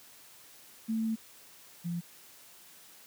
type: tone pair in turn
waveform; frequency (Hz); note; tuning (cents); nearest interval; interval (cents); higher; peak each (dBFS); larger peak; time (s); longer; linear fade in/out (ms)
sine; 222.8 / 171.88; A3 / F3; +22 / -27; major third; 449; first; -28 / -31; first; 0.88-1.16 / 1.84-2.01; first; 20
effects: white hiss -55 dBFS RMS until 3.06 s + high-pass 100 Hz 12 dB/octave